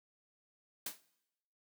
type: noise with exponential decay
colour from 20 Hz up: white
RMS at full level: -35 dBFS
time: 0.86-1.01 s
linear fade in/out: 5 ms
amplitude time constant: 31 ms
effects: noise-tail reverb RT60 0.9 s tail -21 dB re dry + high-pass 200 Hz 12 dB/octave